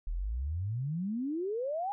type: exponential sweep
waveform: sine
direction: up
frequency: 37.25 to 830.6 Hz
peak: -31 dBFS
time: 0.07-1.92 s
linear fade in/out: 0 ms
effects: none